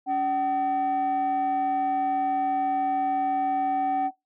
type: tone pair together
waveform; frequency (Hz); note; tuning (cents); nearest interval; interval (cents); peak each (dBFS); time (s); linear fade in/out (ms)
sine; 283.1 / 761; C#4 / F#5; +37 / +48; octave + perfect fourth; 1711; -28 / -21; 0.06-4.11; 50
effects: noise-tail reverb RT60 0.2 s tail -20 dB re dry + tanh soft clip ceiling -20 dBFS